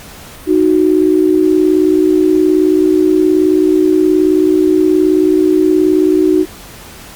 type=tone pair together; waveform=sine; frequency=310.8 / 369.6 Hz; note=D#4 / F#4; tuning=-2 / -2 cents; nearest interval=minor third; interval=300 cents; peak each=-10 dBFS; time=0.46-6.46 s; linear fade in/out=50 ms; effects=pink hiss -34 dBFS RMS until 7.15 s + Opus 48 kbps